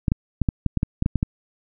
clicks, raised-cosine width 5 ms, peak -7 dBFS, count 11, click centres 0.082 / 0.119 / 0.417 / 0.488 / 0.663 / 0.773 / 0.831 / 1.024 / 1.061 / 1.157 / 1.229 s, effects none

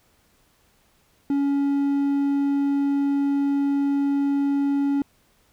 triangle tone, 280.7 Hz, C#4, 22 cents sharp, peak -17 dBFS, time 1.3-5.02 s, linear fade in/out 2 ms, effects pink hiss -62 dBFS RMS until 5.52 s

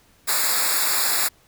white noise with comb filter, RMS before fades -21 dBFS, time 0.27-1.29 s, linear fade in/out 20 ms, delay 0.33 ms, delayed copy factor -1, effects pink hiss -57 dBFS RMS until 1.47 s

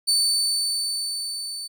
30% pulse tone with level ramp, 4522 Hz, C#8, 34 cents sharp, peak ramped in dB -14 to -28 dBFS, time 0.07-1.68 s, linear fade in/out 20 ms, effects none

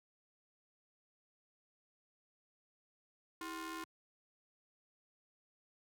sawtooth ring-modulated tone, 362.5 Hz, F#4, 35 cents flat, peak -35 dBFS, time 3.41-3.84 s, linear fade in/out 2 ms, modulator 687 Hz, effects high-pass 100 Hz 12 dB/octave

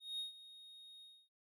triangle tone with ADSR envelope, 3729 Hz, A#7, in tune, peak -37 dBFS, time 0-1.29 s, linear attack 190 ms, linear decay 130 ms, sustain -16 dB, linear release 270 ms, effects none

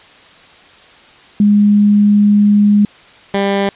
sine / 15% pulse tone pair in turn, 206.2 / 198.43 Hz, G#3 / G3, -12 / +21 cents, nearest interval minor second, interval 67 cents, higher first, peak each -6 dBFS, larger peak neither, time 1.4-2.85 / 3.34-3.69 s, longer first, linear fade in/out 2 ms, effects white hiss -42 dBFS RMS until 3.75 s + resampled to 8000 Hz

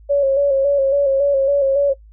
sine tone with vibrato, 554.4 Hz, C#5, in tune, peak -12 dBFS, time 0.09-1.94 s, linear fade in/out 20 ms, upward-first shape square, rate 3.6 Hz, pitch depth 39 cents each way, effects noise-tail reverb RT60 0.1 s tail -22 dB re dry + added 53 Hz sine -41 dBFS peak until 2.12 s

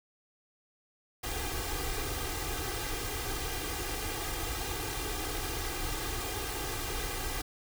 pink noise with comb filter, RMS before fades -35 dBFS, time 1.23-7.42 s, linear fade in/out 10 ms, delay 2.5 ms, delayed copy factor +0.9, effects none

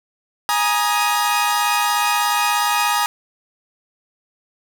sawtooth chord, Ab suspended second, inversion none, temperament equal with one note detuned, 830.6 / 947.5 / 1244.5 Hz, Ab5 / Bb5 / Eb6, 0 / +28 / 0 cents, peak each -17 dBFS, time 0.49-3.06 s, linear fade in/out 0 ms, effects none

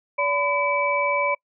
sine tone cluster, 574 / 1008 / 2300 Hz, D5 / B5 / D7, -40 / +35 / -37 cents, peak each -24 dBFS, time 0.18-1.35 s, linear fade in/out 10 ms, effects noise-tail reverb RT60 0.1 s tail -26 dB re dry

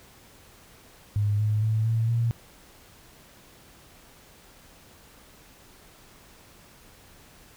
sine tone with pitch steps, 103.4 / 106.55 / 109.8 / 113.15 / 116.6 Hz, G#2 / G#2 / A2 / A2 / A#2, -7 / +45 / -3 / +49 / +1 cents, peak -21 dBFS, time 1.16-2.31 s, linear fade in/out 0 ms, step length 230 ms, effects pink hiss -53 dBFS RMS until 7.56 s

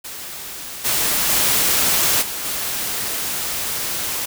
white noise with level steps, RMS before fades -32 / -19 / -17 / -27 / -24 dBFS, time 0.04-4.26 s, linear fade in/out 10 ms, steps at 0.84 / 1.28 / 2.21 / 2.44 s, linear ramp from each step 20 ms, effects none

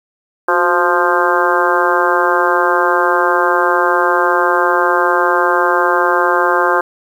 harmonic tone with a mistuned harmonic, 174.8 Hz, F3, 2 cents sharp, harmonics 2 / 3 / 4 / 5 / 6 / 7 / 8 / 9, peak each -18 / -18 / -21 / -19 / -17 / -19 / -21 / -18 dBFS, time 0.48-6.81 s, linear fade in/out 5 ms, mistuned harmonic 2, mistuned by +66 cents, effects 7-bit

